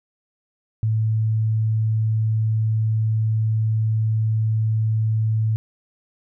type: tone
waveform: sine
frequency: 110 Hz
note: A2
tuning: in tune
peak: -17 dBFS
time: 0.83-5.56 s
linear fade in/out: 0 ms
effects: none